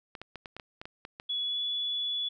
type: clicks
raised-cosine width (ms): 0.3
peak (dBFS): -25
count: 10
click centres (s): 0.152 / 0.216 / 0.357 / 0.458 / 0.566 / 0.598 / 0.815 / 0.855 / 1.051 / 1.199
type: tone with pitch glide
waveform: sine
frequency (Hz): 3391 to 3421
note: G#7 to A7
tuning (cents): +35 to -49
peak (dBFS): -29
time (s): 1.29-2.29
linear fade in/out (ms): 10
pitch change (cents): +16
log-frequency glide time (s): 1.42-1.59
effects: none